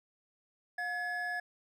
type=tone pair together; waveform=triangle; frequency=714.8 / 1700 Hz; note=F5 / G#6; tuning=+40 / +40 cents; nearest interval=octave + minor third; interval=1500 cents; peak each=-37 / -33 dBFS; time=0.78-1.4 s; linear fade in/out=5 ms; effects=none